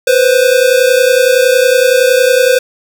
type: tone pair together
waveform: square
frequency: 493.9 / 524.7 Hz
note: B4 / C5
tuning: 0 / +5 cents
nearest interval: minor second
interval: 105 cents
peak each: -10 dBFS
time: 0.07-2.59 s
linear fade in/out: 5 ms
effects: none